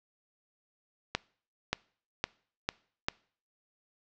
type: accelerating click train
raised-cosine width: 0.2 ms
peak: -10 dBFS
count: 5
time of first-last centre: 1.15-3.085 s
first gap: 580 ms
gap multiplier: 0.88
effects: noise-tail reverb RT60 0.5 s tail -24 dB re dry + low-pass 5000 Hz 12 dB/octave